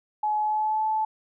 sine tone with pitch glide, 849 to 869.8 Hz, G#5 to A5, +38 to -20 cents, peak -22 dBFS, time 0.23-1.05 s, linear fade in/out 5 ms, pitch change +42 cents, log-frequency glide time 0.39-0.85 s, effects none

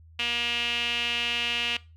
sawtooth tone with band-pass filter, 237.8 Hz, A#3, 35 cents sharp, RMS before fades -28 dBFS, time 0.19-1.77 s, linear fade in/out 5 ms, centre 2800 Hz, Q 5.9, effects noise-tail reverb RT60 0.3 s tail -20 dB re dry + added 81 Hz sine -49 dBFS peak until 1.96 s

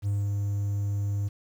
triangle tone with ADSR envelope, 101.1 Hz, G#2, 46 cents flat, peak -21 dBFS, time 0.02-1.29 s, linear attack 50 ms, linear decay 210 ms, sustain -2 dB, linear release 16 ms, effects tanh soft clip ceiling -17 dBFS + 9-bit

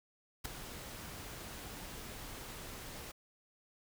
pink noise with ADSR envelope, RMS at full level -36 dBFS, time 0.44-3.12 s, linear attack 16 ms, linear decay 4 ms, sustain -11 dB, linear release 12 ms, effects none

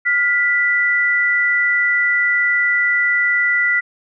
sine tone pair together, 1416.7 / 1975.5 Hz, F6 / B6, +24 / 0 cents, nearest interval tritone, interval 576 cents, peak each -20 / -14 dBFS, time 0.05-3.81 s, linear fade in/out 20 ms, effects none

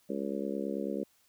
harmonic tone, 69.2 Hz, C#2, 2 cents flat, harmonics 3 / 4 / 5 / 6 / 7 / 8, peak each -37 / -38 / -39 / -40 / -40 / -41 dBFS, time 0.09-1.04 s, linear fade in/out 10 ms, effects white hiss -68 dBFS RMS until 1.28 s

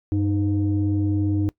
sine tone pair together, 96.8 / 307.7 Hz, G2 / D#4, -21 / -19 cents, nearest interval octave + minor sixth, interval 2002 cents, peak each -20 / -21 dBFS, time 0.12-1.49 s, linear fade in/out 0 ms, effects noise-tail reverb RT60 0.1 s tail -21 dB re dry + tanh soft clip ceiling -13 dBFS

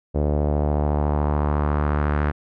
sawtooth tone with low-pass filter sweep, 73.9 Hz, D2, 11 cents sharp, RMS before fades -21 dBFS, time 0.14-2.32 s, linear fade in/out 20 ms, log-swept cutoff 540 to 1600 Hz, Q 2.1, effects none

